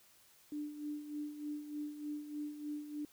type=tone with tremolo; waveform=sine; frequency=296.8 Hz; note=D4; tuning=18 cents sharp; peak=-37 dBFS; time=0.52-3.05 s; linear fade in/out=2 ms; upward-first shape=sine; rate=3.3 Hz; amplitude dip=65%; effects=white hiss -65 dBFS RMS until 3.12 s